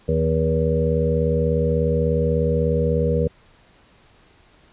harmonic tone with a mistuned harmonic, 80 Hz, D#2, 49 cents sharp, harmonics 1 / 2 / 3 / 5 / 6 / 7, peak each -23 / -22 / -28 / -29 / -21 / -29 dBFS, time 0.08-3.28 s, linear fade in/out 10 ms, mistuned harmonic 5, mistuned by +15 cents, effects pink hiss -54 dBFS RMS until 4.72 s + resampled to 8000 Hz

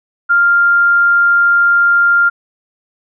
sine tone, 1396.9 Hz, F6, in tune, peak -7 dBFS, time 0.29-2.3 s, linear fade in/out 20 ms, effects none

